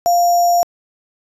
sine tone with sample-and-hold, 698.5 Hz, F5, in tune, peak -10 dBFS, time 0.06-0.63 s, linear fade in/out 0 ms, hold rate 6300 Hz, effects resampled to 32000 Hz

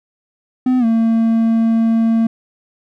triangle tone with pitch glide, 254.5 to 226.7 Hz, C4 to A#3, -48 to -48 cents, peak -9 dBFS, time 0.66-2.27 s, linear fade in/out 5 ms, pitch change -200 cents, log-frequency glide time 0.79-0.85 s, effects none

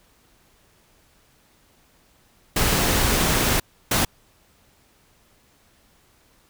pink noise bursts at uneven times, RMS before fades -20 dBFS, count 2, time 2.56-3.6 / 3.91-4.05 s, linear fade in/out 5 ms, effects pink hiss -59 dBFS RMS until 6.49 s

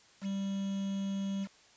triangle tone with quantisation, 196 Hz, G3, in tune, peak -30 dBFS, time 0.21-1.48 s, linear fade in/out 50 ms, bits 8, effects white hiss -61 dBFS RMS until 1.76 s + resampled to 16000 Hz

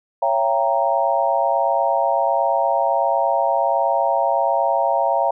sine chord, C# diminished seventh, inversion none, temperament equal with one note detuned, 554.4 / 675.8 / 784 / 932.3 Hz, C#5 / E5 / G5 / Bb5, 0 / +43 / 0 / 0 cents, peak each -22 / -20 / -22 / -21 dBFS, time 0.22-5.31 s, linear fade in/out 5 ms, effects none

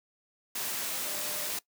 sine tone in noise, 598 Hz, D5, 31 cents sharp, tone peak -45 dBFS, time 1.05-1.5 s, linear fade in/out 5 ms, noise white, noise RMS -34 dBFS, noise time 0.55-1.59 s, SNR -14 dB, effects noise-tail reverb RT60 0.1 s tail -20 dB re dry + high-pass 150 Hz 12 dB/octave

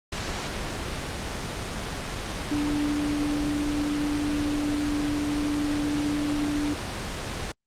sine tone in noise, 293.7 Hz, D4, in tune, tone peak -24 dBFS, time 2.51-6.74 s, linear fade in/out 5 ms, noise pink, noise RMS -31 dBFS, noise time 0.12-7.52 s, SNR +4 dB, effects low-pass 7000 Hz 12 dB/octave + Opus 48 kbps

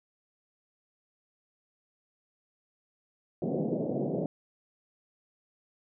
pink band-pass noise, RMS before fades -31 dBFS, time 3.42-4.26 s, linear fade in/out 2 ms, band 140 to 640 Hz, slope 48 dB/octave, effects none

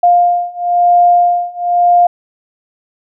sine beating tone pair, 703 / 704 Hz, F5 / F5, +11 / +14 cents, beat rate 1 Hz, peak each -11 / -10 dBFS, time 0.03-2.07 s, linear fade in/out 5 ms, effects none

